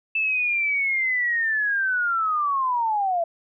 sine linear sweep, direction down, 2645 to 659.3 Hz, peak -20 dBFS, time 0.15-3.24 s, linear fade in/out 5 ms, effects none

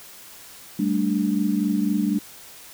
sine chord, G suspended second, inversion none, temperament equal, 196 / 220 / 293.7 Hz, G3 / A3 / D4, 0 / 0 / 0 cents, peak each -23 / -24 / -24 dBFS, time 0.79-2.19 s, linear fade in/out 5 ms, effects white hiss -44 dBFS RMS until 2.73 s

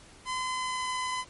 sawtooth tone with pitch glide, 1022 to 1013.8 Hz, C6 to B5, -41 to +45 cents, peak -26 dBFS, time 0.25-1.25 s, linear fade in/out 50 ms, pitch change -14 cents, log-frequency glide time 0.5-0.93 s, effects pink hiss -53 dBFS RMS until 1.29 s + MP3 48 kbps

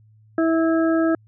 harmonic tone, 326.1 Hz, E4, 19 cents flat, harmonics 1 / 2 / 4 / 5, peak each -17 / -23 / -29 / -31 dBFS, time 0.38-1.15 s, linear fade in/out 2 ms, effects added 108 Hz sine -50 dBFS peak until 1.27 s

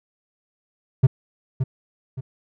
triangle tone with echo, 130.5 Hz, C3, 4 cents flat, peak -7 dBFS, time 1.03-1.07 s, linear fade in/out 10 ms, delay 570 ms, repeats 2, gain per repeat -9 dB, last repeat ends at 2.21 s, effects none

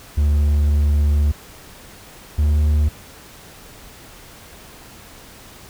triangle tone pair in turn, 73.42 / 74.83 Hz, D2 / D2, 0 / +33 cents, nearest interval unison, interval 33 cents, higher second, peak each -11 dBFS, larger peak neither, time 0.17-1.32 / 2.38-2.89 s, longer first, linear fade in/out 10 ms, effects pink hiss -42 dBFS RMS until 5.69 s

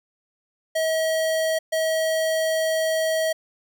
square tone bursts at uneven times, 640 Hz, D#5, 49 cents sharp, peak -21 dBFS, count 2, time 0.75-1.59 / 1.72-3.33 s, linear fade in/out 10 ms, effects none

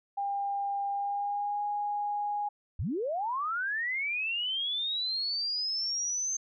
sine tone with pitch glide, 801 to 824.9 Hz, G5 to G#5, +37 to -12 cents, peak -29 dBFS, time 0.17-2.49 s, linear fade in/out 10 ms, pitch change +51 cents, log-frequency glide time 0.9-1.63 s
sine linear sweep, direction up, 56.6 to 6330 Hz, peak -29 dBFS, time 2.79-6.37 s, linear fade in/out 5 ms
effects none

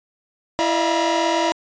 45% pulse tone cluster, 333.3 / 607 / 656 / 693 / 960 Hz, E4 / D#5 / E5 / F5 / B5, +19 / -43 / -9 / -14 / -49 cents, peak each -23 / -25 / -26 / -26 / -22 dBFS, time 0.59-1.52 s, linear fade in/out 0 ms, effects resampled to 16000 Hz

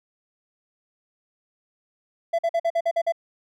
triangle tone bursts, 671 Hz, E5, 31 cents sharp, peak -17 dBFS, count 8, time 2.33-3.123 s, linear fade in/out 10 ms, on 58 ms, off 47 ms, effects none

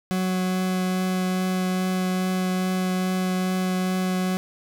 40% pulse tone with vibrato, 185 Hz, F#3, in tune, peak -21 dBFS, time 0.11-4.37 s, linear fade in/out 0 ms, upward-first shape triangle, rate 2.4 Hz, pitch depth 8 cents each way, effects none

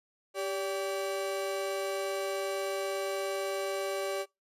35% pulse tone pair together, 392.7 / 575 Hz, G4 / D5, +3 / -37 cents, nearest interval perfect fifth, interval 660 cents, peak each -33 / -32 dBFS, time 0.34-4.26 s, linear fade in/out 50 ms, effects noise-tail reverb RT60 0.2 s tail -23 dB re dry + resampled to 32000 Hz

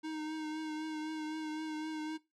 square tone with vibrato, 311.1 Hz, D#4, in tune, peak -38 dBFS, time 0.03-2.18 s, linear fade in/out 20 ms, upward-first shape triangle, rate 3.9 Hz, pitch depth 30 cents each way, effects noise-tail reverb RT60 0.2 s tail -18 dB re dry + low-pass 6000 Hz 12 dB/octave

